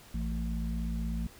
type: harmonic tone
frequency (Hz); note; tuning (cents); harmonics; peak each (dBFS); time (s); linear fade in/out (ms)
56.1; A1; +34; 1 / 3 / 4; -32 / -37 / -38; 0.14-1.27; 5
effects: pink hiss -54 dBFS RMS until 1.39 s